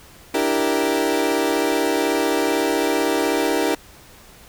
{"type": "chord", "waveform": "30% pulse", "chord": "E half-diminished seventh", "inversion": "third", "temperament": "equal", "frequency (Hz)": [293.7, 329.6, 392, 466.2], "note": ["D4", "E4", "G4", "Bb4"], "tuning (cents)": [0, 0, 0, 0], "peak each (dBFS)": -21, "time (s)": [0.34, 3.75], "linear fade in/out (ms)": 5, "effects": ["pink hiss -46 dBFS RMS until 4.48 s"]}